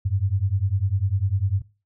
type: beating tone pair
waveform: sine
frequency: 92.3 / 102.3 Hz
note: F#2 / G#2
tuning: -4 / -26 cents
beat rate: 10 Hz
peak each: -23 dBFS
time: 0.05-1.62 s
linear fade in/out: 10 ms
effects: noise-tail reverb RT60 0.3 s tail -18 dB re dry